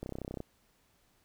click train, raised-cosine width 2 ms, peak -25 dBFS, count 13, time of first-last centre 0.03-0.404 s, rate 32.1 Hz, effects pink hiss -70 dBFS RMS until 1.24 s

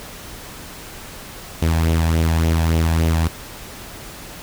sawtooth tone with flanger, 81.6 Hz, E2, 17 cents flat, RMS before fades -17 dBFS, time 1.62-3.28 s, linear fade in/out 5 ms, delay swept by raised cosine 0.31 to 1.23 ms, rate 3.5 Hz, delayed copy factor +0.55, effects pink hiss -36 dBFS RMS until 4.42 s

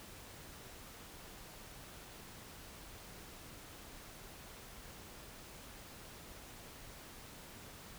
silence, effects pink hiss -53 dBFS RMS until 7.98 s

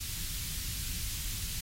pink band-stop noise, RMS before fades -37 dBFS, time 0-1.61 s, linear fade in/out 10 ms, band 110 to 3300 Hz, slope 12 dB/octave, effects AAC 48 kbps

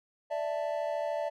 triangle chord, D suspended second, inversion none, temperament just, 587.3 / 660.7 / 881 Hz, D5 / E5 / A5, 0 / +4 / +2 cents, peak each -31 / -32 / -37 dBFS, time 0.3-1.3 s, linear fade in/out 20 ms, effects none

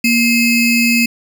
square ring-modulated tone, 1174.7 Hz, D6, in tune, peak -8 dBFS, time 0.04-1.06 s, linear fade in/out 5 ms, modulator 1410 Hz, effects none

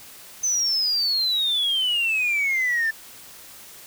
sine exponential sweep, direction down, 6190 to 1760 Hz, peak -18 dBFS, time 0.43-2.91 s, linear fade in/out 10 ms, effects tanh soft clip ceiling -17 dBFS + white hiss -44 dBFS RMS until 3.86 s

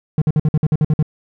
triangle tone bursts, 152.4 Hz, D#3, 36 cents flat, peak -9 dBFS, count 10, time 0.18-1.027 s, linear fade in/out 2 ms, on 37 ms, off 53 ms, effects none

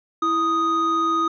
triangle tone pair together, 329.6 / 1244.5 Hz, E4 / D#6, 0 / 0 cents, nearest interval octave + major seventh, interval 2300 cents, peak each -23 / -17 dBFS, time 0.22-1.28 s, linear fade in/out 5 ms, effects resampled to 16000 Hz

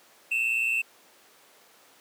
triangle tone pair together, 2581 / 2700 Hz, E7 / E7, -37 / +41 cents, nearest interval minor second, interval 78 cents, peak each -26 / -24 dBFS, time 0.31-0.82 s, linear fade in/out 10 ms, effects pink hiss -56 dBFS RMS until 2 s + high-pass 400 Hz 12 dB/octave

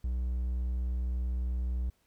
triangle tone, 61.74 Hz, B1, in tune, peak -27 dBFS, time 0.04-1.9 s, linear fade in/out 5 ms, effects pink hiss -72 dBFS RMS until 2.06 s

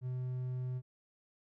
triangle tone, 126.8 Hz, B2, 46 cents sharp, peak -33 dBFS, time 0.01-0.82 s, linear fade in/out 50 ms, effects none

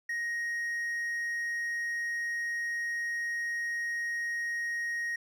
triangle tone, 1876 Hz, A#6, 11 cents sharp, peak -29 dBFS, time 0.09-5.16 s, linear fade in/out 5 ms, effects none

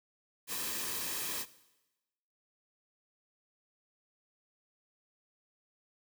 white noise with comb filter, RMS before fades -37 dBFS, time 0.47-1.46 s, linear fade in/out 50 ms, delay 1.4 ms, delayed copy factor -0.5, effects noise-tail reverb RT60 1.0 s tail -17 dB re dry

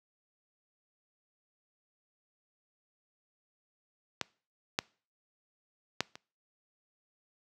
clicks, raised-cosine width 0.2 ms, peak -13 / -10 / -10 / -27 dBFS, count 4, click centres 4.213 / 4.789 / 6.006 / 6.155 s, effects noise-tail reverb RT60 0.4 s tail -24 dB re dry + high-pass 100 Hz 12 dB/octave

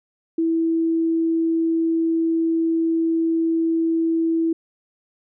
sine tone, 328.1 Hz, E4, 8 cents flat, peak -17 dBFS, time 0.38-4.53 s, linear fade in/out 5 ms, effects none

